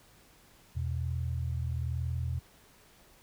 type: tone pair together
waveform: sine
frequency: 82.41 / 123.48 Hz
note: E2 / B2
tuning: 0 / 0 cents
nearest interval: perfect fifth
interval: 700 cents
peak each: -32 / -34 dBFS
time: 0.75-2.4 s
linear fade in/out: 20 ms
effects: pink hiss -60 dBFS RMS until 3.22 s